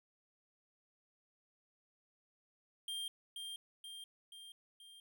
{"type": "tone with echo", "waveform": "square", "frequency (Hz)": 3193, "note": "G7", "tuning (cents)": 31, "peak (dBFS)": -40, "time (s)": [2.88, 3.08], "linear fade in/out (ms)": 2, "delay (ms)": 480, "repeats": 4, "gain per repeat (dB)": -4, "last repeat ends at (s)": 5, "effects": []}